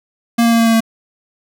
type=tone with pitch steps; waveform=square; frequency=233.6 / 232 / 230.4 / 228.8 / 227.2 / 225.6 Hz; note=A#3 / A#3 / A#3 / A#3 / A#3 / A3; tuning=+4 / -8 / -20 / -32 / -44 / +44 cents; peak=-10 dBFS; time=0.38-0.806 s; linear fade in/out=10 ms; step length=71 ms; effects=none